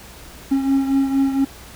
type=beating tone pair; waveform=triangle; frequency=271.2 / 275.5 Hz; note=C#4 / C#4; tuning=-38 / -11 cents; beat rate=4.3 Hz; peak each=-14 / -21 dBFS; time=0.51-1.45 s; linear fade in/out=10 ms; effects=added 60 Hz sine -45 dBFS peak until 1.75 s + pink hiss -41 dBFS RMS until 1.75 s